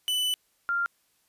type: tone pair in turn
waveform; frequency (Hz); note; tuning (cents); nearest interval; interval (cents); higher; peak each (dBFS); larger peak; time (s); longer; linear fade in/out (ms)
45% pulse / sine; 2992 / 1392.2; F#7 / F6; +19 / -6; octave + minor second; 1325; first; -24; neither; 0.08-0.34 / 0.69-0.86; first; 0
effects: white hiss -69 dBFS RMS until 1.28 s + resampled to 32000 Hz